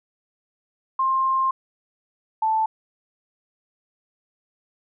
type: tone pair in turn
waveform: sine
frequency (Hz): 1058 / 879.6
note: C6 / A5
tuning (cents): +19 / -1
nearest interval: minor third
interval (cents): 320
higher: first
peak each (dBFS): -18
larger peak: neither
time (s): 0.99-1.51 / 2.42-2.66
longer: first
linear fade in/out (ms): 5
effects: none